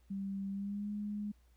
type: tone with pitch glide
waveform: sine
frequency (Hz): 196 to 207.4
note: G3 to G#3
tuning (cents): 0 to -2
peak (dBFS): -36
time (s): 0.1-1.32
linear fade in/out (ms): 10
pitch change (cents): +98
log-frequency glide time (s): 0.5-0.9
effects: added 60 Hz sine -63 dBFS peak until 1.56 s + pink hiss -75 dBFS RMS until 1.56 s